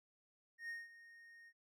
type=tone with ADSR envelope; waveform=triangle; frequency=1853 Hz; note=A#6; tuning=11 cents flat; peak=-40 dBFS; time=0.58-1.53 s; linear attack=110 ms; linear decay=190 ms; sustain=-16 dB; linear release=53 ms; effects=none